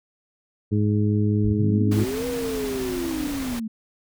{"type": "harmonic tone", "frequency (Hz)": 104.8, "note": "G#2", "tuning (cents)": 16, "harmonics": [1, 2, 3, 4], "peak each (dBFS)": [-20, -23, -27, -30], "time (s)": [0.71, 2.05], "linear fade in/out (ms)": 20}
{"type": "linear two-way sweep", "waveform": "sine", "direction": "up then down", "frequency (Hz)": [37.96, 491.5, 214.1], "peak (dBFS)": -26, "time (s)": [1.44, 3.68], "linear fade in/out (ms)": 10, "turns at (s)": 2.27}
{"type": "tone with vibrato", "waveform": "sine", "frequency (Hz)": 261.6, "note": "C4", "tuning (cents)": 0, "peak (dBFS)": -29, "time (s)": [1.63, 3.28], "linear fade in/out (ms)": 5, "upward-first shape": "sine", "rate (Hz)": 1.5, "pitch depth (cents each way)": 13}
{"type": "noise", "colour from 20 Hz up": "pink", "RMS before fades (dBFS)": -34, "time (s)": [1.91, 3.6], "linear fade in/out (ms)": 10}
{"effects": []}